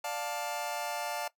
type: chord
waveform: sawtooth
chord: D minor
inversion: none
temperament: just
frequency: 587.3 / 704.8 / 881 Hz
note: D5 / F5 / A5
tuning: 0 / +16 / +2 cents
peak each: -35 / -34 / -33 dBFS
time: 0.04-1.28 s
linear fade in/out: 5 ms
effects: noise-tail reverb RT60 0.1 s tail -18 dB re dry